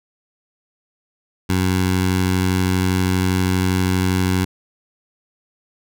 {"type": "tone with notch filter", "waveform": "15% pulse", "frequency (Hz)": 92.5, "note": "F#2", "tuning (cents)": 0, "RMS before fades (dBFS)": -18, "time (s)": [1.49, 4.45], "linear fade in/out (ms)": 10, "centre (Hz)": 590, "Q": 1.1, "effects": []}